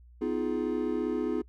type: chord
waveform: triangle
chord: F half-diminished seventh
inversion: second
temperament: just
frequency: 251.4 / 314.3 / 349.2 / 419.1 Hz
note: Cb4 / Eb4 / F4 / Ab4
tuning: +31 / +18 / 0 / +16 cents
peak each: -31 dBFS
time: 0.21-1.42 s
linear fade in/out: 10 ms
effects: noise-tail reverb RT60 0.1 s tail -24 dB re dry + added 60 Hz sine -51 dBFS peak until 1.48 s